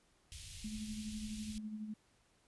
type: band-stop noise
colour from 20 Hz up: pink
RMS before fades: -49 dBFS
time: 0.32-1.58 s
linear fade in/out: 0 ms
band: 110 to 2700 Hz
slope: 24 dB/octave
type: tone with tremolo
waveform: sine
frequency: 214.3 Hz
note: A3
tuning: 45 cents flat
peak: -39 dBFS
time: 0.64-1.94 s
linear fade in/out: 5 ms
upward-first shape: sine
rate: 12 Hz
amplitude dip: 50%
effects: pink hiss -72 dBFS RMS until 2.47 s + resampled to 24000 Hz